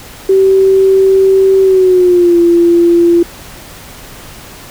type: tone with pitch glide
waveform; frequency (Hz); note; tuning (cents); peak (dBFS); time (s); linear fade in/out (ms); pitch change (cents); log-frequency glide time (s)
sine; 384.6 to 342.6; G4 to F4; -33 to -33; -4; 0.29-3.23; 5; -200; 1.62-2.38
effects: pink hiss -32 dBFS RMS until 4.7 s